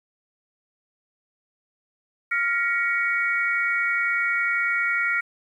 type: tone cluster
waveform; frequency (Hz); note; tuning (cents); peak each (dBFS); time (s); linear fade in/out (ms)
sine; 1395 / 1907 / 2237; F6 / A#6 / C#7; -2 / +39 / +15; -25; 2.31-5.21; 10
effects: 9-bit